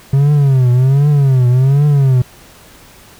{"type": "tone with vibrato", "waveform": "triangle", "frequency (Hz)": 134.7, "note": "C#3", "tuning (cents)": -49, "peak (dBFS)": -5, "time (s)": [0.13, 2.22], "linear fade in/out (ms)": 5, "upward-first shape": "triangle", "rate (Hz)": 1.3, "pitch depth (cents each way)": 180, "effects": ["pink hiss -41 dBFS RMS until 3.19 s"]}